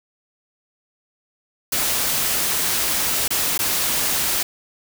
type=noise with dropouts; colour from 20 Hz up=white; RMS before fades=-21 dBFS; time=1.72-4.43 s; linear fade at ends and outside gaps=5 ms; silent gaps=3.28-3.305 / 3.578-3.59 s; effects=none